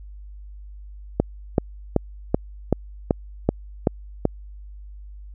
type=click train; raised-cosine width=2 ms; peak=-3 dBFS; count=9; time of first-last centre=1.2-4.253 s; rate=2.62 Hz; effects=added 50 Hz sine -37 dBFS peak until 5.34 s